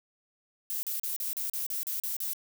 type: noise bursts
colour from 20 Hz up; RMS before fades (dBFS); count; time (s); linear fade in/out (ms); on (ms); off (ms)
violet; -33; 10; 0.7-2.333; 0; 130; 37
effects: none